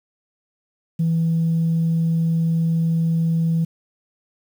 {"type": "tone", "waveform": "sine", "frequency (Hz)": 164.5, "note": "E3", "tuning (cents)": -3, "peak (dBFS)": -15, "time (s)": [0.99, 3.65], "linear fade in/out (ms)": 10, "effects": ["tanh soft clip ceiling -13 dBFS", "8-bit"]}